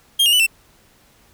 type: tone with pitch steps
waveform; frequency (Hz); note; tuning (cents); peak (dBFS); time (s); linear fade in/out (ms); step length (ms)
45% pulse; 3217 / 2837 / 2975 / 2681; G7 / F7 / F#7 / E7; +44 / +27 / +9 / +29; -12; 0.19-0.466; 10; 69
effects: pink hiss -54 dBFS RMS until 1.33 s